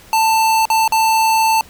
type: tone with dropouts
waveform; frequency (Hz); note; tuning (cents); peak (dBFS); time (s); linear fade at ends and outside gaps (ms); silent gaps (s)
square; 888; A5; +16; -12; 0.13-1.61; 1; 0.654-0.701 / 0.878-0.922
effects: pink hiss -43 dBFS RMS until 1.69 s